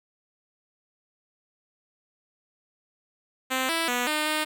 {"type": "tone with pitch steps", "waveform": "5% pulse", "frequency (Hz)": [260.1, 330, 245.1, 304.7, 307.3], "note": ["C4", "E4", "B3", "D#4", "D#4"], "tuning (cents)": [-10, 2, -13, -36, -21], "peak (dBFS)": -13, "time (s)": [3.5, 4.45], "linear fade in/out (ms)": 20, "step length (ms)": 190, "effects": []}